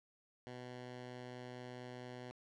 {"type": "tone", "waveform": "10% pulse", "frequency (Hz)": 124.5, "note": "B2", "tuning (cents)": 14, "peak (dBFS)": -39, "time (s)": [0.47, 2.31], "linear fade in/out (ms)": 0, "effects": ["low-pass 5000 Hz 12 dB/octave"]}